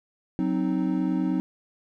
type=chord; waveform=triangle; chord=C diminished; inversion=second; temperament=equal; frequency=185 / 261.6 / 311.1 Hz; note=Gb3 / C4 / Eb4; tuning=0 / 0 / 0 cents; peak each=-25 dBFS; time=0.39-1.4 s; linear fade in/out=0 ms; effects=none